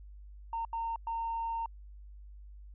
sine tone bursts at uneven times, 916 Hz, A#5, 31 cents flat, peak -31 dBFS, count 3, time 0.53-0.65 / 0.73-0.96 / 1.07-1.66 s, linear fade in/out 2 ms, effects tanh soft clip ceiling -28 dBFS + added 50 Hz sine -47 dBFS peak until 2.74 s

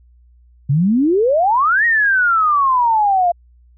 sine exponential two-way sweep, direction up then down, 130.81 to 1900 to 683 Hz, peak -11 dBFS, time 0.69-3.32 s, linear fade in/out 10 ms, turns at 1.85 s, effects added 60 Hz sine -46 dBFS peak until 3.77 s

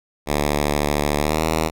5% pulse tone with pitch glide, 73.42 to 79.6 Hz, D2 to D#2, 0 to +40 cents, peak -7 dBFS, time 0.26-1.71 s, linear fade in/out 50 ms, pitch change +140 cents, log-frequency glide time 1.19-1.43 s, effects none

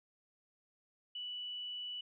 sine tone, 2960 Hz, F#7, in tune, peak -40 dBFS, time 1.15-2.01 s, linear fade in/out 5 ms, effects none

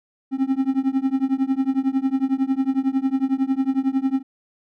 triangle tone with tremolo, 267 Hz, C4, 35 cents sharp, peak -12 dBFS, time 0.31-4.23 s, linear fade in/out 50 ms, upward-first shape triangle, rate 11 Hz, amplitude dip 100%, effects none

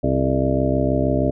harmonic tone with a mistuned harmonic, 66.4 Hz, C2, 26 cents sharp, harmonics 1 / 2 / 3 / 4 / 5 / 6 / 7 / 9 / 10, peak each -25 / -23 / -30 / -22 / -27 / -27 / -29 / -23 / -29 dBFS, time 0.03-1.31 s, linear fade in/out 10 ms, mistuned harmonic 7, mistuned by -39 cents, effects none

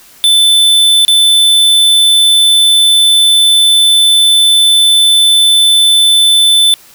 square tone with dropouts, 3520 Hz, A7, in tune, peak -5 dBFS, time 0.24-6.74 s, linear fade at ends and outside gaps 0 ms, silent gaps 1.05-1.081 s, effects white hiss -40 dBFS RMS until 6.94 s

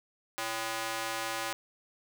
square tone with high-pass filter, 112.5 Hz, A2, 39 cents sharp, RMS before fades -35 dBFS, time 0.38-1.53 s, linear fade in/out 0 ms, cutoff 840 Hz, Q 0.77, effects none

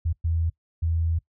sine tone bursts at uneven times, 82.41 Hz, E2, in tune, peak -21 dBFS, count 3, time 0.05-0.13 / 0.24-0.5 / 0.82-1.19 s, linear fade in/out 10 ms, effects noise-tail reverb RT60 0.1 s tail -21 dB re dry

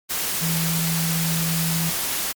sine tone in noise, 164.81 Hz, E3, in tune, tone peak -22 dBFS, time 0.41-1.91 s, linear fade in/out 20 ms, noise white, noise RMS -25 dBFS, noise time 0.09-2.33 s, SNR 0 dB, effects MP3 96 kbps

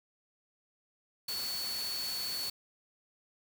sine tone in noise, 4435 Hz, C#8, in tune, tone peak -35 dBFS, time 1.28-2.5 s, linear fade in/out 5 ms, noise white, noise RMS -41 dBFS, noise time 1.28-2.5 s, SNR +3 dB, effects none

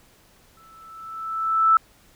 sine tone with exponential growth, 1318.5 Hz, E6, in tune, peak -11 dBFS, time 0.57-1.77 s, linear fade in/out 2 ms, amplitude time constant 260 ms, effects pink hiss -56 dBFS RMS until 2.15 s

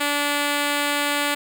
5% pulse tone, 289.6 Hz, D4, 24 cents flat, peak -9 dBFS, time 0-1.35 s, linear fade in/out 10 ms, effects none

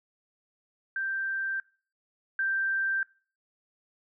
sine tone pair in turn, 1570 / 1570 Hz, G6 / G6, +2 / +2 cents, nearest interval unison, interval 0 cents, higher neither, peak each -28 / -25 dBFS, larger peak second, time 0.96-1.6 / 2.39-3.03 s, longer neither, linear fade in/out 2 ms, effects noise-tail reverb RT60 0.4 s tail -23 dB re dry

